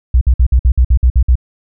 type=tone bursts; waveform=sine; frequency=61.74 Hz; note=B1; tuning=in tune; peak=-5 dBFS; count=10; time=0.14-1.355 s; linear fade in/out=5 ms; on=72 ms; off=55 ms; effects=none